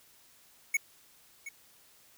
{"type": "tone with echo", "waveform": "square", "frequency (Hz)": 2217, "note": "C#7", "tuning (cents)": 0, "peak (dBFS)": -25, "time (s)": [0.74, 0.77], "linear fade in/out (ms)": 5, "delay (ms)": 720, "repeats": 1, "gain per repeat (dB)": -14, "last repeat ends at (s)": 1.49, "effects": ["white hiss -61 dBFS RMS until 2.17 s"]}